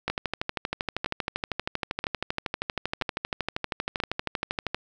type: two click trains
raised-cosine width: 0.3 ms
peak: -11 / -11 dBFS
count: 60 / 5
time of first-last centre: 0.1-4.746 / 0.08-4.002 s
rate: 12.7 / 1.02 Hz
effects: none